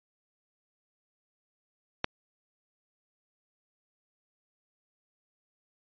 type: click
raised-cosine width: 0.3 ms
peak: -10 dBFS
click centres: 2.044 s
effects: resampled to 11025 Hz